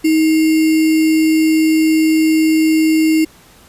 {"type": "tone with sample-and-hold", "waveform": "sine", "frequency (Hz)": 316.2, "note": "D#4", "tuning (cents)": 28, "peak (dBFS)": -9, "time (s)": [0.04, 3.25], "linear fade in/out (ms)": 10, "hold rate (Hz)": 2450, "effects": ["pink hiss -45 dBFS RMS until 3.68 s", "resampled to 32000 Hz"]}